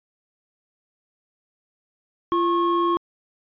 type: tone pair together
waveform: triangle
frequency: 343.3 / 1089 Hz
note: F4 / C#6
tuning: -30 / -31 cents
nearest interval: octave + minor sixth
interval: 1999 cents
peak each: -19 dBFS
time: 2.32-2.97 s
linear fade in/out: 0 ms
effects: resampled to 11025 Hz